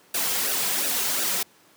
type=noise with flanger; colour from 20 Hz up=white; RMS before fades=-25 dBFS; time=0.14-1.43 s; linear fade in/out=5 ms; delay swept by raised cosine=0.92 to 3.52 ms; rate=2.8 Hz; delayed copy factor=-0.75; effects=pink hiss -56 dBFS RMS until 1.76 s + high-pass 200 Hz 12 dB/octave